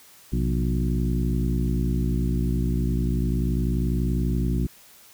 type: harmonic tone with a mistuned harmonic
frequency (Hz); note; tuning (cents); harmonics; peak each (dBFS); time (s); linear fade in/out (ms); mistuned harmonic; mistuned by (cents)
60.3; B1; -41; 1 / 2 / 3 / 4 / 5 / 6; -24 / -27 / -28 / -30 / -34 / -36; 0.32-4.67; 10; 2; +120
effects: white hiss -51 dBFS RMS until 5.13 s